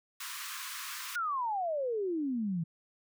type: high-pass noise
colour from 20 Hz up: pink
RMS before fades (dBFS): -41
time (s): 0.2-1.16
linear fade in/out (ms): 5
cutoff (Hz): 1000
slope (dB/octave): 96
type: exponential sweep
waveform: sine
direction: down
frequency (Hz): 1477 to 158.3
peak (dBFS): -30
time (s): 1.15-2.64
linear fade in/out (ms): 10
effects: none